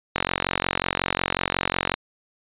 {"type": "click train", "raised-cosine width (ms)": 0.3, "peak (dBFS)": -4, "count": 82, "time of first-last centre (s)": [0.16, 1.94], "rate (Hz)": 45.5, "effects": ["resampled to 8000 Hz"]}